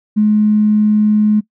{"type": "tone with tanh clipping", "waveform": "triangle", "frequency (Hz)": 211.8, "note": "G#3", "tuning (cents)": 34, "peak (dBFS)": -8, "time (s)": [0.16, 1.41], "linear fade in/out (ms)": 20, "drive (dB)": 3, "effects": ["noise-tail reverb RT60 0.1 s tail -21 dB re dry"]}